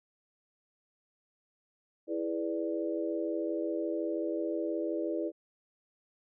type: chord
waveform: sine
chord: E dominant seventh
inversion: none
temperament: equal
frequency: 329.6 / 415.3 / 493.9 / 587.3 Hz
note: E4 / G#4 / B4 / D5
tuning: 0 / 0 / 0 / 0 cents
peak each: -33 / -38 / -38 / -37 dBFS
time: 2.07-5.32 s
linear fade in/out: 50 ms
effects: none